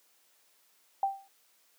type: tone with exponential decay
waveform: sine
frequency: 784 Hz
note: G5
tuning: in tune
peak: -22 dBFS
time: 1.03-1.28 s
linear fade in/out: 2 ms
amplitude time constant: 53 ms
effects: white hiss -67 dBFS RMS until 1.78 s + high-pass 300 Hz 12 dB/octave

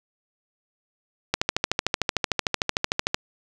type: click train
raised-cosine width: 0.2 ms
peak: -3 dBFS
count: 25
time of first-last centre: 1.34-3.145 s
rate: 13.3 Hz
effects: none

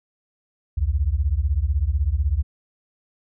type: beating tone pair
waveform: sine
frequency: 63.9 / 79.9 Hz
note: C2 / D#2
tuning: -40 / +47 cents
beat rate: 16 Hz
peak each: -21 dBFS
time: 0.77-2.43 s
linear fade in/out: 10 ms
effects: none

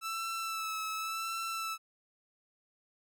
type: tone with vibrato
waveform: sawtooth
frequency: 1318.5 Hz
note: E6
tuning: in tune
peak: -31 dBFS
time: 0.01-1.78 s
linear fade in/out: 50 ms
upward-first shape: sine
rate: 0.9 Hz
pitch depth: 29 cents each way
effects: none

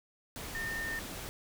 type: tone in noise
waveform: sine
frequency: 1816 Hz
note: A#6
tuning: 46 cents flat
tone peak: -35 dBFS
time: 0.55-0.99 s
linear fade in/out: 0 ms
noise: pink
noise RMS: -42 dBFS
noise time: 0.36-1.29 s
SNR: +4 dB
effects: none

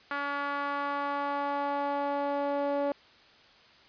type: tone with band-pass filter sweep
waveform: sawtooth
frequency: 284.1 Hz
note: C#4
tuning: 43 cents sharp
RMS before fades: -31 dBFS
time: 0.11-2.92 s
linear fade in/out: 2 ms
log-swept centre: 1400 to 600 Hz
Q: 2.3
effects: white hiss -57 dBFS RMS until 3.88 s + resampled to 11025 Hz

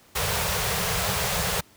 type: band-stop noise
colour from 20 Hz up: pink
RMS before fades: -25 dBFS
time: 0.15-1.61 s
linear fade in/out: 10 ms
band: 200 to 400 Hz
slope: 96 dB/octave
effects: pink hiss -55 dBFS RMS until 1.76 s + high-pass 60 Hz 12 dB/octave

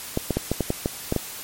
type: clicks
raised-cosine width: 2 ms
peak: -8 dBFS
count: 9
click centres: 0.174 / 0.307 / 0.37 / 0.516 / 0.607 / 0.704 / 0.859 / 1.124 / 1.163 s
effects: white hiss -36 dBFS RMS until 1.43 s + MP3 64 kbps

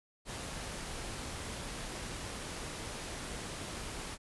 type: low-pass noise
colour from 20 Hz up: pink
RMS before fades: -42 dBFS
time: 0.25-4.18 s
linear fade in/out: 50 ms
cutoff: 11000 Hz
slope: 96 dB/octave
effects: none

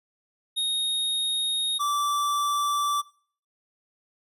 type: tone pair in turn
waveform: square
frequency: 3729 / 1164.4 Hz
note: A#7 / D6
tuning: 0 / -15 cents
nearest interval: octave + minor sixth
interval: 2015 cents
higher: first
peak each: -24 dBFS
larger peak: neither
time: 0.56-1.79 / 1.79-3.02 s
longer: neither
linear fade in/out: 20 ms
effects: noise-tail reverb RT60 0.5 s tail -21 dB re dry + resampled to 32000 Hz

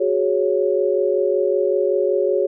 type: chord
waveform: sine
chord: F# suspended second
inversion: none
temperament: equal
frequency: 370 / 415.3 / 554.4 Hz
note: F#4 / G#4 / C#5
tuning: 0 / 0 / 0 cents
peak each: -20 dBFS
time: 0-2.47 s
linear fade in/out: 10 ms
effects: none

